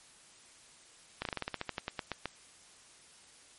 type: slowing click train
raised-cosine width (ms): 0.3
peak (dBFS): -18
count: 15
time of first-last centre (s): 1.22-2.257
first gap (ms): 32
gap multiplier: 1.12
effects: white hiss -58 dBFS RMS until 3.58 s + MP3 48 kbps